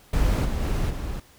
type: noise with level steps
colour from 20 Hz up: brown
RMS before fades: -21 / -26 / -24 / -30 dBFS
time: 0.13-1.2 s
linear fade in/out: 5 ms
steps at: 0.44 / 0.61 / 0.89 s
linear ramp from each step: 20 ms
effects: pink hiss -54 dBFS RMS until 1.38 s